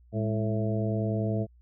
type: harmonic tone with a mistuned harmonic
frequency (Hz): 110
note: A2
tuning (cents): 0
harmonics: 1 / 2 / 3 / 4 / 5 / 6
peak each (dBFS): -28 / -31 / -36 / -36 / -39 / -35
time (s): 0.12-1.47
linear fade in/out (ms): 50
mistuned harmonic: 2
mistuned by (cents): -89
effects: added 60 Hz sine -54 dBFS peak until 1.61 s